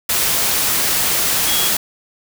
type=tone in noise; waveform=sine; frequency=3322 Hz; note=G#7; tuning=in tune; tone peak=-21 dBFS; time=1.47-1.68 s; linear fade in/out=5 ms; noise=white; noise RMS=-17 dBFS; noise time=0.09-1.77 s; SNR=-7 dB; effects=none